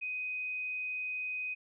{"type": "tone", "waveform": "sine", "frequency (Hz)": 2504, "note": "D#7", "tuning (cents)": 10, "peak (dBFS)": -34, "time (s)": [0.01, 1.55], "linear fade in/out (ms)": 20, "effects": []}